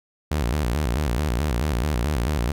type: tone with vibrato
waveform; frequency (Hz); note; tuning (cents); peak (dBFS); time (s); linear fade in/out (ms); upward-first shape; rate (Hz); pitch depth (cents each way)
sawtooth; 66.6; C2; +31; -17; 0.31-2.52; 5; square; 4.6; 220
effects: none